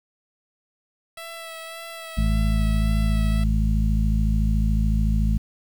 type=tone with vibrato; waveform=10% pulse; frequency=659.3 Hz; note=E5; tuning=in tune; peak=-27 dBFS; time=1.17-3.44 s; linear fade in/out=5 ms; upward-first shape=sine; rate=1.8 Hz; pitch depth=22 cents each way
type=harmonic tone; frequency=53.8 Hz; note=A1; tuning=38 cents flat; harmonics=1 / 2 / 3 / 4; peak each=-19 / -27 / -27 / -27 dBFS; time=2.17-5.38 s; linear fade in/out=10 ms
effects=8-bit